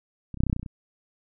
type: clicks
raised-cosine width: 5 ms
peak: -23 / -26 / -10 / -9 / -14 / -12 / -9 / -17 / -21 / -24 / -23 dBFS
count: 11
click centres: 0.343 / 0.373 / 0.405 / 0.436 / 0.467 / 0.498 / 0.529 / 0.564 / 0.596 / 0.63 / 0.662 s
effects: none